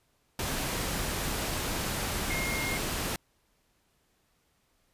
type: tone in noise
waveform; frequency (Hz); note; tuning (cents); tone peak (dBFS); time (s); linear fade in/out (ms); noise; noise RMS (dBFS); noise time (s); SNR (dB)
sine; 2138; C7; +37; -33; 2.3-2.77; 2; pink; -32; 0.39-3.16; -4
effects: pink hiss -71 dBFS RMS until 4.93 s + resampled to 32000 Hz